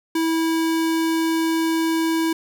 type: tone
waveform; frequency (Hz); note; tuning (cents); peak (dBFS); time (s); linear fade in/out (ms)
square; 325.8; E4; -20; -19; 0.15-2.33; 5
effects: none

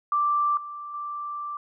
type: tone with level steps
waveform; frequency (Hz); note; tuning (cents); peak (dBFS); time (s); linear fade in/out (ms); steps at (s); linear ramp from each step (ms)
sine; 1174.7; D6; 0; -20 / -34 / -30; 0.12-1.57; 2; 0.57 / 0.94; 2
effects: none

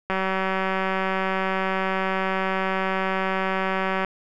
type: click train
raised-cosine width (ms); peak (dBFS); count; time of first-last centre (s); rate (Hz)
0.5; -10; 751; 0.1-4.047; 190
effects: none

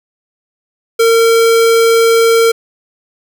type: tone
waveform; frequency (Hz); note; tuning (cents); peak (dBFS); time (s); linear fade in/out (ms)
square; 457.3; A#4; -33; -7; 0.99-2.52; 10
effects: none

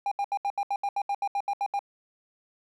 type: tone bursts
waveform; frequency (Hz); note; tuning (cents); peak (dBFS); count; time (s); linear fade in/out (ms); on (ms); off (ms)
triangle; 804; G5; +44; -23; 14; 0.06-1.792; 2; 55; 74
effects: none

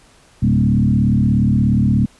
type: tone with frequency modulation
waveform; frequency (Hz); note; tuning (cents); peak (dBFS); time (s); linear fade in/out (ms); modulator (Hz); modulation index
sine; 164.81; E3; 0; -11; 0.42-2.06; 10; 36.9; 2.2
effects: pink hiss -50 dBFS RMS until 2.19 s + resampled to 24000 Hz

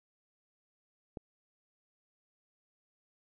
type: click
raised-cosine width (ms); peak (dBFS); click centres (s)
2; -27; 1.172
effects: none

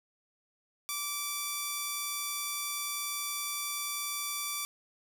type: tone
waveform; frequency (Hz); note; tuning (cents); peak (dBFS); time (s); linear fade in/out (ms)
5% pulse; 1163; D6; -17; -21; 0.89-4.65; 0
effects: none

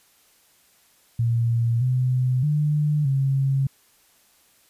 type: tone with pitch steps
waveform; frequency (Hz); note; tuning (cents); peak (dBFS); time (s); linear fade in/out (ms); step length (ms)
sine; 116.8 / 127.2 / 149.5 / 135.9; A#2 / C3 / D3 / C#3; +4 / -48 / +31 / -34; -18; 1.19-3.67; 5; 620
effects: white hiss -59 dBFS RMS until 4.69 s + resampled to 32000 Hz

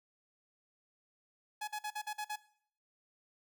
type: tone bursts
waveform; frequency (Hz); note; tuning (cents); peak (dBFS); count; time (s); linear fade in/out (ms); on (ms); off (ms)
sawtooth; 844; G#5; +28; -33; 7; 1.61-2.361; 10; 67; 47
effects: noise-tail reverb RT60 0.6 s tail -18 dB re dry

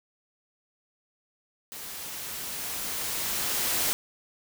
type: noise with level ramp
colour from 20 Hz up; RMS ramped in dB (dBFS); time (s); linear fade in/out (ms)
white; -40 to -26; 1.72-3.93; 0
effects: none

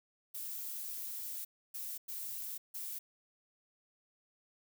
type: noise bursts at uneven times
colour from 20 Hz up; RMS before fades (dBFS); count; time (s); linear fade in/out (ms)
violet; -42; 4; 0.34-1.45 / 1.74-1.98 / 2.08-2.58 / 2.74-2.99; 10
effects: none

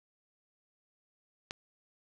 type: click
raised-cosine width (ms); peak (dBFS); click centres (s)
0.2; -20; 1.509
effects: 9-bit

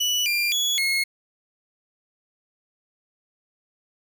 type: tone with pitch steps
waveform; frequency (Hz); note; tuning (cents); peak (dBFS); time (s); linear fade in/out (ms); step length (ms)
30% pulse; 2956 / 2387 / 3380 / 2163; F#7 / D7 / G#7 / C#7; -2 / +28 / +30 / -43; -18; 0-1.04; 10; 260
effects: none

